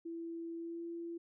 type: tone with pitch glide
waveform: sine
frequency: 333.4 to 338.2 Hz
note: E4 to E4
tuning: +20 to +44 cents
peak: -40 dBFS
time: 0.05-1.18 s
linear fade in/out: 10 ms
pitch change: +24 cents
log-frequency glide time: 0.56-0.84 s
effects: none